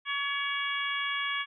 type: harmonic tone with a mistuned harmonic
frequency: 565 Hz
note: C#5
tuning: 33 cents sharp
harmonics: 2 / 3 / 4 / 5 / 6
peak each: -35 / -34 / -34 / -39 / -36 dBFS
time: 0.05-1.46 s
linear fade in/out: 50 ms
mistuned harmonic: 6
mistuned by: -30 cents
effects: none